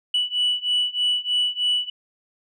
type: beating tone pair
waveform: sine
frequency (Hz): 2955 / 2958.2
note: F#7 / F#7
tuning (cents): -3 / -1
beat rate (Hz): 3.2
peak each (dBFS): -22 / -21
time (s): 0.14-1.9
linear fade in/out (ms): 5
effects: tanh soft clip ceiling -15 dBFS